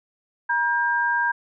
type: tone pair together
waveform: sine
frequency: 951.4 / 1600 Hz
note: A#5 / G6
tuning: +35 / +35 cents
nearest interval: major sixth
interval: 900 cents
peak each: -23 / -21 dBFS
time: 0.49-1.32 s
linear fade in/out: 10 ms
effects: none